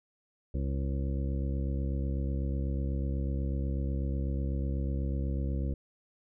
harmonic tone, 68.1 Hz, C#2, 30 cents flat, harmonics 1 / 2 / 3 / 4 / 5 / 7 / 8, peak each -30 / -36 / -40 / -42 / -44 / -47 / -48 dBFS, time 0.54-5.74 s, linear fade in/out 5 ms, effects none

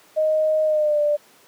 sine tone with pitch glide, 622.3 to 591.1 Hz, D#5 to D5, 0 to +11 cents, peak -16 dBFS, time 0.16-1.17 s, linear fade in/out 20 ms, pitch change -89 cents, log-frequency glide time 0.64-1 s, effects pink hiss -52 dBFS RMS until 1.47 s + high-pass 300 Hz 12 dB/octave

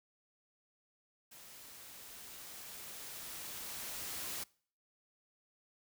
white noise with level ramp, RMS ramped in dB -55 to -41 dBFS, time 1.31-4.44 s, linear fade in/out 10 ms, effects noise-tail reverb RT60 0.5 s tail -24 dB re dry

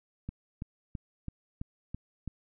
click train, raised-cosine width 5 ms, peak -24 dBFS, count 7, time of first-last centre 0.29-2.277 s, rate 3.02 Hz, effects none

